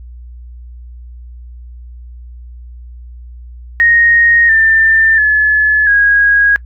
sine tone with pitch steps, 1864.7 / 1788.7 / 1715.9 / 1646 Hz, A#6 / A6 / A6 / G#6, 0 / +28 / -44 / -16 cents, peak -6 dBFS, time 3.8-6.56 s, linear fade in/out 0 ms, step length 690 ms, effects noise-tail reverb RT60 0.1 s tail -22 dB re dry + added 60 Hz sine -29 dBFS peak until 6.65 s

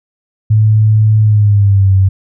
sine tone with pitch glide, 108.1 to 95.75 Hz, A2 to G2, -30 to -40 cents, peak -5 dBFS, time 0.5-2.09 s, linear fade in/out 10 ms, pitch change -210 cents, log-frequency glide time 1.21-1.93 s, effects none

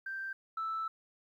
sine tone pair in turn, 1568 / 1318.5 Hz, G6 / E6, 0 / 0 cents, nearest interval minor third, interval 300 cents, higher first, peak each -36 / -32 dBFS, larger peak second, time 0.06-0.33 / 0.57-0.88 s, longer second, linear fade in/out 5 ms, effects tanh soft clip ceiling -30 dBFS + 12-bit

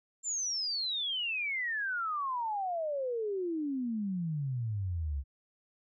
sine exponential sweep, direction down, 7350 to 65.8 Hz, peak -31 dBFS, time 0.23-5.24 s, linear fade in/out 50 ms, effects none

